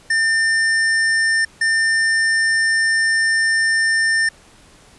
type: tone pair in turn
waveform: square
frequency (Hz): 1800 / 1800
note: A6 / A6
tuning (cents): +39 / +39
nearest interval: unison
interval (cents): 0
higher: neither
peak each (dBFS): -15 / -15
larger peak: neither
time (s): 0.1-1.45 / 1.61-4.29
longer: second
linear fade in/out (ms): 5
effects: pink hiss -48 dBFS RMS until 4.98 s + resampled to 24000 Hz